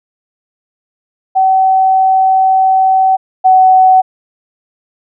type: tone pair in turn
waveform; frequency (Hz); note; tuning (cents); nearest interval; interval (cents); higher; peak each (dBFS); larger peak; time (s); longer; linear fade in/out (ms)
sine; 761 / 751; F#5 / F#5; +48 / +26; unison; 22; first; -6 / -3; second; 1.35-3.17 / 3.44-4.02; first; 20
effects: none